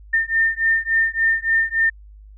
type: beating tone pair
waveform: sine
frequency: 1808 / 1811.5 Hz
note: A6 / A6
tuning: +47 / +50 cents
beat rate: 3.5 Hz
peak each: -19 dBFS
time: 0.13-1.9 s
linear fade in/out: 10 ms
effects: added 51 Hz sine -40 dBFS peak until 2.37 s